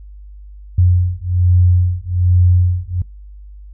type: beating tone pair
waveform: sine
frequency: 89 / 90.2 Hz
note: F2 / F#2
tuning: +33 / -44 cents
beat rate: 1.2 Hz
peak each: -13 dBFS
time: 0.78-3.02 s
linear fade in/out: 5 ms
effects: noise-tail reverb RT60 0.2 s tail -23 dB re dry + added 50 Hz sine -33 dBFS peak until 3.73 s